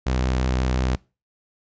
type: tone with vibrato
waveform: sawtooth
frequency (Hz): 63.6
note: C2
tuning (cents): -48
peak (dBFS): -16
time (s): 0.06-0.96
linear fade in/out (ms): 10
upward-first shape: triangle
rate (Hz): 5.7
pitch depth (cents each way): 18
effects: noise-tail reverb RT60 0.3 s tail -23 dB re dry + resampled to 16000 Hz